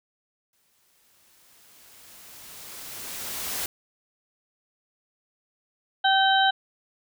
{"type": "noise with exponential growth", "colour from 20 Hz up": "white", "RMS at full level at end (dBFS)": -29, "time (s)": [0.53, 3.66], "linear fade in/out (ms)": 2, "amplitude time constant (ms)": 680}
{"type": "harmonic tone", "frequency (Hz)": 773, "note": "G5", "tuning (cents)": -24, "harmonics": [1, 2, 4, 5], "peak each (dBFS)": [-20, -23, -26, -27], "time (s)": [6.04, 6.51], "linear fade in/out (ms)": 10}
{"effects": []}